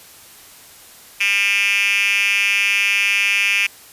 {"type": "tone with high-pass filter", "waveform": "5% pulse", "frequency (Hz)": 200, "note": "G3", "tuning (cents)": 35, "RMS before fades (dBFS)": -17, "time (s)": [1.2, 3.67], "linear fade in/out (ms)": 10, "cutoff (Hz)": 2500, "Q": 7.9, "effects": ["white hiss -43 dBFS RMS until 3.92 s", "resampled to 32000 Hz"]}